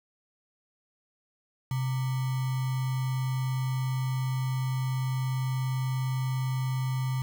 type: tone with sample-and-hold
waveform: sine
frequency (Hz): 129.8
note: C3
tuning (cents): -13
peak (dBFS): -26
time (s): 1.71-7.22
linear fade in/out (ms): 2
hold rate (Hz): 1050
effects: none

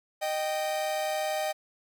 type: tone pair together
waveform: 45% pulse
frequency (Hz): 618.4 / 781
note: D#5 / G5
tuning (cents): -11 / -7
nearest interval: major third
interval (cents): 404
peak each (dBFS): -30 / -32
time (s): 0.21-1.53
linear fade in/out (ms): 20
effects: none

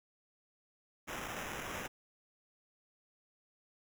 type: noise with sample-and-hold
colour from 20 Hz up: violet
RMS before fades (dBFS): -42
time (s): 1.07-1.88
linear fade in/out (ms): 20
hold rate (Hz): 4410
effects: none

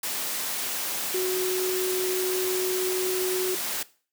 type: tone in noise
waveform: sine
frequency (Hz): 370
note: F#4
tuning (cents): 0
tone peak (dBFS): -24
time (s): 1.14-3.55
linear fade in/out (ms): 5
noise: white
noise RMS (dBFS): -30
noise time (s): 0.03-3.83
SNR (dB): +3
effects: noise-tail reverb RT60 0.4 s tail -19 dB re dry + high-pass 200 Hz 12 dB/octave

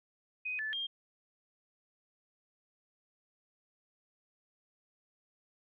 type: tone with pitch steps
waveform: sine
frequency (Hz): 2504 / 1742 / 3209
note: D#7 / A6 / G7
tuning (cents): +10 / -18 / +40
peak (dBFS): -34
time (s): 0.45-0.87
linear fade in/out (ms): 10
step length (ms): 140
effects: none

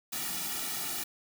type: noise with comb filter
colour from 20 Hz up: white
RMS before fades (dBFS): -35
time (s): 0.12-1.04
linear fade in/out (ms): 10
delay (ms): 1.9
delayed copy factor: -1
effects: none

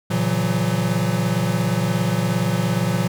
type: chord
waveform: square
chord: F# dominant seventh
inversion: first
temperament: equal with one note detuned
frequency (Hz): 116.54 / 138.59 / 167.79 / 185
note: A#2 / C#3 / E3 / F#3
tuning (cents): 0 / 0 / +31 / 0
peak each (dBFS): -24 / -28 / -24 / -24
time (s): 0.1-3.08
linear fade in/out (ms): 10
effects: none

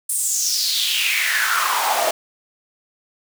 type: noise with high-pass filter sweep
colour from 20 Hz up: pink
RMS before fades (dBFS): -20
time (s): 0.09-2.11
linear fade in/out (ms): 5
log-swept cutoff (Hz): 9600 to 620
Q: 5
effects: none

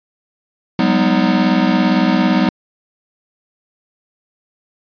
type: chord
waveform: square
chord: G# minor seventh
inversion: third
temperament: equal with one note detuned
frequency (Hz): 185 / 202.7 / 246.9 / 311.1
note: F#3 / G#3 / B3 / D#4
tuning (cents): 0 / -42 / 0 / 0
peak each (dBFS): -18 / -18 / -17 / -19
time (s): 0.79-2.49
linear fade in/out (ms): 2
effects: resampled to 11025 Hz

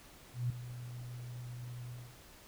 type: tone with ADSR envelope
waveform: sine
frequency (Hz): 122.1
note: B2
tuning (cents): -19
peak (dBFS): -29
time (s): 0.33-2.18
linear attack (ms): 170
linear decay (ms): 4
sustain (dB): -13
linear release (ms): 270
effects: pink hiss -57 dBFS RMS until 2.47 s

